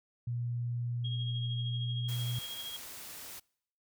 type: tone with pitch glide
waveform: sine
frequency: 120 to 120.9 Hz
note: B2 to B2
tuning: -49 to -36 cents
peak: -32 dBFS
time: 0.27-2.39 s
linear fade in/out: 5 ms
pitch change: +13 cents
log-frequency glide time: 0.65-1.97 s
type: tone with tremolo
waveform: sine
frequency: 3271 Hz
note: G#7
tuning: 27 cents flat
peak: -38 dBFS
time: 1.04-2.77 s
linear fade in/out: 10 ms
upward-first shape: sine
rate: 13 Hz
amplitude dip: 50%
type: noise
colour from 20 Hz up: white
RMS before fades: -46 dBFS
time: 2.08-3.4 s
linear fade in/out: 10 ms
effects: noise-tail reverb RT60 0.7 s tail -26 dB re dry